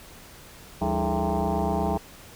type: tone with frequency modulation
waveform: sine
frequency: 295.8 Hz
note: D4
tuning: 13 cents sharp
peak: -22 dBFS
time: 0.81-1.98 s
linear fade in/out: 10 ms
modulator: 124 Hz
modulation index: 5
effects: pink hiss -47 dBFS RMS until 2.35 s

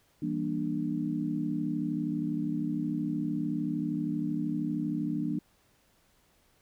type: chord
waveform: sine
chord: E half-diminished seventh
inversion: none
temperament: just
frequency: 164.81 / 197.78 / 237.3 / 296.7 Hz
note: E3 / G3 / Bb3 / D4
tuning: 0 / +16 / +31 / +18 cents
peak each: -35 / -37 / -34 / -32 dBFS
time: 0.22-5.39 s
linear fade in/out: 5 ms
effects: pink hiss -67 dBFS RMS until 6.61 s

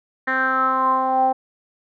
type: tone with low-pass filter sweep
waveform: 10% pulse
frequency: 261.6 Hz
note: C4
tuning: in tune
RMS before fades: -19 dBFS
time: 0.27-1.33 s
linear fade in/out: 10 ms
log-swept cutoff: 1800 to 720 Hz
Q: 7.5
effects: none

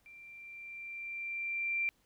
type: tone with level ramp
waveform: sine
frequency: 2361 Hz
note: D7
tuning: 9 cents sharp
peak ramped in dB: -51 to -29 dBFS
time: 0.06-1.89 s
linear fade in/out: 0 ms
effects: pink hiss -72 dBFS RMS until 2.05 s

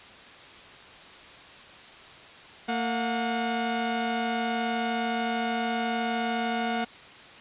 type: tone pair together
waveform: sawtooth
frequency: 228.4 / 724.5 Hz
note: A#3 / F#5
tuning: -35 / -37 cents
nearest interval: octave + minor sixth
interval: 1998 cents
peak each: -25 dBFS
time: 2.68-6.85 s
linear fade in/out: 10 ms
effects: white hiss -47 dBFS RMS until 7.4 s + resampled to 8000 Hz

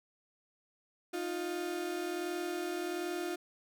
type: tone pair together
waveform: 35% pulse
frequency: 311.1 / 352.4 Hz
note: D#4 / F4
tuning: 0 / +16 cents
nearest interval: major second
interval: 216 cents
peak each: -39 / -34 dBFS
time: 1.13-3.36 s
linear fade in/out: 10 ms
effects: none

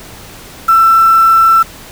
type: tone with quantisation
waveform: sine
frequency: 1337 Hz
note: E6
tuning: 24 cents sharp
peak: -4 dBFS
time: 0.68-1.63 s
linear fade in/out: 10 ms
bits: 4
effects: pink hiss -33 dBFS RMS until 1.91 s

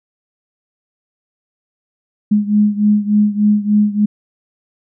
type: beating tone pair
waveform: sine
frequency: 207.7 / 211.1 Hz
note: G#3 / G#3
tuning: 0 / +29 cents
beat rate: 3.4 Hz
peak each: -12 / -15 dBFS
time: 2.31-4.06 s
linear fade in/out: 10 ms
effects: none

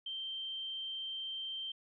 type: tone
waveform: sine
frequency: 3136 Hz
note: G7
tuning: in tune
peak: -38 dBFS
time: 0.06-1.72 s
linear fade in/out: 5 ms
effects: none

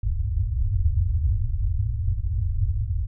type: low-pass noise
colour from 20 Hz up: white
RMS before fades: -23 dBFS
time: 0.03-3.07 s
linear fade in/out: 10 ms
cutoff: 110 Hz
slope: 96 dB/octave
effects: none

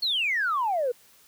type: exponential sweep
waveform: sine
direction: down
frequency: 4435 to 466.2 Hz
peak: -22 dBFS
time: 0.02-0.92 s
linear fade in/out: 10 ms
effects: tanh soft clip ceiling -18 dBFS + white hiss -57 dBFS RMS until 1.27 s

